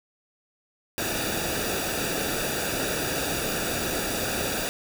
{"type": "noise with comb filter", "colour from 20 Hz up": "pink", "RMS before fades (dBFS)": -28, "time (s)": [0.98, 4.69], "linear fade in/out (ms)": 0, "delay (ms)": 0.95, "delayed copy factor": -0.7, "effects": []}